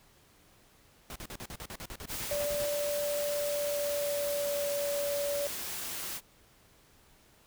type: noise bursts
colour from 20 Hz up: pink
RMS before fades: -42 dBFS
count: 16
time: 1.1-2.656 s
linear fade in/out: 0 ms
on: 56 ms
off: 44 ms
type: noise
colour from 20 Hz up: white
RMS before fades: -38 dBFS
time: 2.07-6.21 s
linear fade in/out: 50 ms
type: tone with pitch glide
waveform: sine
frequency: 582 to 573 Hz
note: D5 to D5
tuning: -16 to -43 cents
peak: -30 dBFS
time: 2.31-5.47 s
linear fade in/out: 2 ms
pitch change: -27 cents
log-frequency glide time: 3.33-4.74 s
effects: pink hiss -62 dBFS RMS until 7.46 s